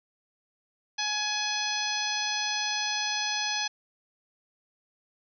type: harmonic tone with a mistuned harmonic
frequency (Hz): 841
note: G#5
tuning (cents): +22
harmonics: 1 / 2 / 3 / 4 / 5 / 6 / 7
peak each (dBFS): -35 / -35 / -35 / -35 / -35 / -35 / -35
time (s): 0.98-3.68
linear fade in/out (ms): 10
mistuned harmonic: 7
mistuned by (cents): +23
effects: none